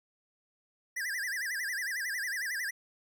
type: tone with vibrato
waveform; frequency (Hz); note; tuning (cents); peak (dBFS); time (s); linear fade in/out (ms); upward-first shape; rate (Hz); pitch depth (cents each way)
square; 1790; A6; +29; -33; 0.96-2.71; 10; sine; 11; 210
effects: none